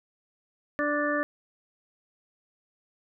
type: harmonic tone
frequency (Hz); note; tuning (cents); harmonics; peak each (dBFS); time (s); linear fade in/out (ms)
293.7; D4; 0; 1 / 2 / 4 / 5 / 6; -30 / -29 / -32 / -37 / -30; 0.79-1.23; 0
effects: none